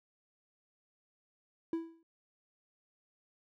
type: tone with exponential decay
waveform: triangle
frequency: 329.6 Hz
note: E4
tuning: in tune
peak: -27 dBFS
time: 1.73-2.03 s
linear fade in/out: 2 ms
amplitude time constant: 64 ms
effects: none